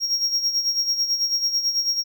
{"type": "tone with tremolo", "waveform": "triangle", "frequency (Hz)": 5588, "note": "F8", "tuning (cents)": 0, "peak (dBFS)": -16, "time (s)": [0, 2.04], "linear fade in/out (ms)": 50, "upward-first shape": "sine", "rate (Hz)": 9.1, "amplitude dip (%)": 65, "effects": []}